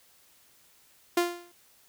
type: tone with exponential decay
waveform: sawtooth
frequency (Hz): 348.4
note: F4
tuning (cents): -4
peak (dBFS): -16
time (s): 1.17-1.52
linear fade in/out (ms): 5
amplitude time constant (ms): 76
effects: white hiss -61 dBFS RMS until 1.88 s